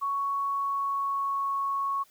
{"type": "tone with pitch glide", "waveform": "sine", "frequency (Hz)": [1113, 1105.3], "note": ["C#6", "C#6"], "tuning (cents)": [7, -5], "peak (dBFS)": -26, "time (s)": [0.01, 2.04], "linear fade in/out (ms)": 20, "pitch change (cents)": -12, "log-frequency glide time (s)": [0.49, 1.52], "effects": ["white hiss -61 dBFS RMS until 2.1 s"]}